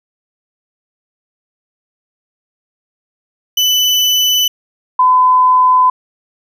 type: tone pair in turn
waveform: 35% pulse / sine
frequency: 2994 / 1011.9 Hz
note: F#7 / B5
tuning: +20 / +42 cents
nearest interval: octave + perfect fifth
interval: 1878 cents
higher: first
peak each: -8 / -6 dBFS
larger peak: second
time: 3.57-4.48 / 4.99-5.9 s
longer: neither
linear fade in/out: 5 ms
effects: none